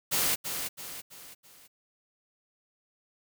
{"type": "noise with echo", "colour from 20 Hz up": "white", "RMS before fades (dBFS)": -27, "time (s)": [0.11, 0.36], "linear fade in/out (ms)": 20, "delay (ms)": 330, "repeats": 4, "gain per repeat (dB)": -7, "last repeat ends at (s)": 1.68, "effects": []}